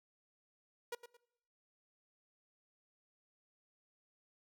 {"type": "tone with echo", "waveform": "sawtooth", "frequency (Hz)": 478.6, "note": "A#4", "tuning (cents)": 46, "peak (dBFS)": -35, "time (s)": [0.92, 0.95], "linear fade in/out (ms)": 5, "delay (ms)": 110, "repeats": 2, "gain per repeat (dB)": -11, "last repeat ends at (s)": 1.17, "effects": ["noise-tail reverb RT60 0.9 s tail -25 dB re dry"]}